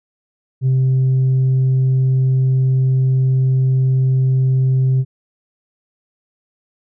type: tone with tanh clipping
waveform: sine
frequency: 130.81 Hz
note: C3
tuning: in tune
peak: -12 dBFS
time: 0.61-5.05 s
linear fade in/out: 50 ms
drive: 1 dB
effects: none